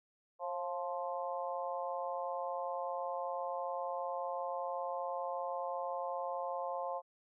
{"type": "harmonic tone with a mistuned harmonic", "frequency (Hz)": 174.8, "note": "F3", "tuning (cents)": 2, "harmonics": [3, 4, 5, 6], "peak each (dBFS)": [-40, -41, -42, -43], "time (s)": [0.39, 7.02], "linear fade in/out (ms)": 50, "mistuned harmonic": 3, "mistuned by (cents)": 39, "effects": []}